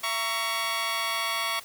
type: chord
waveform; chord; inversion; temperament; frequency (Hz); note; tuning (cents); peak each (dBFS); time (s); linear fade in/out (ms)
15% pulse; A# diminished; second; just; 671.3 / 932.3 / 1118.8; E5 / A#5 / C#6; +31 / 0 / +16; -28 / -28 / -22; 0.03-1.6; 10
effects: white hiss -47 dBFS RMS until 1.64 s